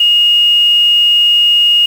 sine tone with quantisation, 2861 Hz, F7, 41 cents sharp, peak -6 dBFS, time 0-1.86 s, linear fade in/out 5 ms, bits 5, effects none

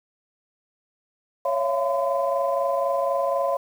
sine tone cluster, 554 / 663 / 687 / 1019 Hz, C#5 / E5 / F5 / C6, -1 / +10 / -29 / -46 cents, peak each -23 / -31 / -26 / -27 dBFS, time 1.45-3.57 s, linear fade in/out 5 ms, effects tanh soft clip ceiling -10 dBFS + 8-bit

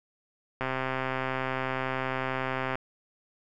click train, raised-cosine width 0.5 ms, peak -15 dBFS, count 282, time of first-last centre 0.61-2.755 s, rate 131 Hz, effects none

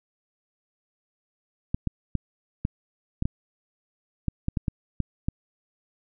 clicks, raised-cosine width 5 ms, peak -12 dBFS, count 12, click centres 1.745 / 1.873 / 2.153 / 2.651 / 3.224 / 3.255 / 4.283 / 4.484 / 4.572 / 4.682 / 5.003 / 5.285 s, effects none

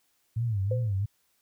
sine tone with vibrato, 106.9 Hz, A2, 49 cents flat, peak -25 dBFS, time 0.36-1.06 s, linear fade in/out 10 ms, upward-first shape sine, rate 2.9 Hz, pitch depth 190 cents each way
sine tone with exponential decay, 512 Hz, C5, 38 cents flat, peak -26 dBFS, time 0.71-0.94 s, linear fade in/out 5 ms, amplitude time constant 50 ms
effects white hiss -71 dBFS RMS until 1.41 s

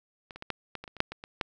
clicks, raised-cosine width 0.3 ms, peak -26 / -28 / -23 / -14 / -20 / -25 / -28 / -29 / -7 / -22 / -25 / -12 dBFS, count 12, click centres 0.308 / 0.36 / 0.424 / 0.503 / 0.753 / 0.84 / 0.878 / 0.967 / 1.004 / 1.12 / 1.239 / 1.412 s, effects none

